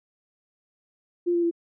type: tone with pitch steps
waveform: sine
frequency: 349.2 / 344 / 338.9 Hz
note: F4 / F4 / E4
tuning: 0 / -26 / +48 cents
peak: -20 dBFS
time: 1.26-1.512 s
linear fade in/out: 20 ms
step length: 84 ms
effects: none